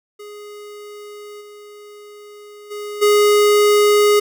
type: tone with level steps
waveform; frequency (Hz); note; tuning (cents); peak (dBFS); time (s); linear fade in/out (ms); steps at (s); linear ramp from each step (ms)
square; 415.3; G#4; 0; -34 / -38 / -27 / -11; 0.19-4.2; 10; 1.4 / 2.7 / 3.01; 20
effects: none